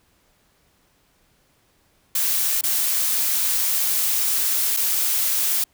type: noise with dropouts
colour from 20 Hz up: blue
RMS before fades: -21 dBFS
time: 2.15-5.64 s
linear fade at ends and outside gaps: 5 ms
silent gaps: 2.612-2.636 / 4.766-4.77 s
effects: pink hiss -62 dBFS RMS until 5.73 s